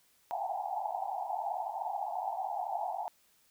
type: band-pass noise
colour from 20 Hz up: pink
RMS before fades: -36 dBFS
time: 0.31-3.08 s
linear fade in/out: 0 ms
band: 690 to 890 Hz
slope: 96 dB/octave
effects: white hiss -68 dBFS RMS until 3.5 s